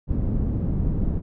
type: low-pass noise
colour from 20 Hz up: pink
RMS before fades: -23 dBFS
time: 0.07-1.22 s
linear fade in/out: 50 ms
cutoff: 220 Hz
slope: 12 dB/octave
effects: none